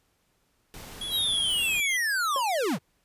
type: noise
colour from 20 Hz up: pink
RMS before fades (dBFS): -43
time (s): 0.74-1.8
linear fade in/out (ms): 0
type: tone with vibrato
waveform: square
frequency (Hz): 3300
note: G#7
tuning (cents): -12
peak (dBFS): -32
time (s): 1.01-1.97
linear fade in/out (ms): 5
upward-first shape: triangle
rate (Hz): 5.1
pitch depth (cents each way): 57
type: linear sweep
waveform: square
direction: down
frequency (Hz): 3964 to 110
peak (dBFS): -25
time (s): 1.1-2.79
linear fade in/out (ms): 50
type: tone with exponential decay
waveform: triangle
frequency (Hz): 554.4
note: C#5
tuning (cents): 0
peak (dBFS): -25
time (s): 2.36-2.46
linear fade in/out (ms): 1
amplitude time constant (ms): 20
effects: pink hiss -70 dBFS RMS until 3.04 s + resampled to 32000 Hz